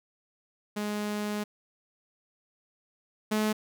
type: tone pair in turn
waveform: sawtooth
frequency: 208.7 / 214.4 Hz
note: G#3 / A3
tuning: +9 / -45 cents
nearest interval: unison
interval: 46 cents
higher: second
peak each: -26 / -21 dBFS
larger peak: second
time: 0.76-1.44 / 3.31-3.53 s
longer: first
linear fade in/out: 10 ms
effects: none